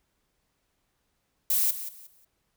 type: noise with echo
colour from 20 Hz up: violet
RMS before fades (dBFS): -24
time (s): 1.5-1.71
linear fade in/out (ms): 5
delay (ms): 180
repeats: 3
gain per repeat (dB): -12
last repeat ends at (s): 2.25
effects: pink hiss -75 dBFS RMS until 2.56 s